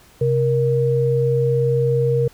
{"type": "tone pair together", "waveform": "sine", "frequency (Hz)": [131.89, 469.5], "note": ["C3", "A#4"], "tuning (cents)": [14, 12], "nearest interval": "octave + minor seventh", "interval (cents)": 2198, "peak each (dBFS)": [-18, -17], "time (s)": [0.21, 2.28], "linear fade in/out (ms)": 5, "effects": ["pink hiss -50 dBFS RMS until 2.33 s"]}